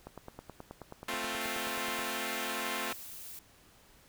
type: click train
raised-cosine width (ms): 1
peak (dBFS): -29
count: 19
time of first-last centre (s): 0.07-1.991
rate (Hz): 9.37
type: chord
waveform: 5% pulse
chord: F major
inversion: first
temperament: equal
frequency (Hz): 220 / 261.6 / 349.2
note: A3 / C4 / F4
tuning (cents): 0 / 0 / 0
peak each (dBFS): -27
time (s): 1.08-2.93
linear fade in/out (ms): 5
type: noise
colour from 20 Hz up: blue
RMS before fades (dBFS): -46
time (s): 1.41-3.39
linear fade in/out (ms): 2
effects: pink hiss -61 dBFS RMS until 4.08 s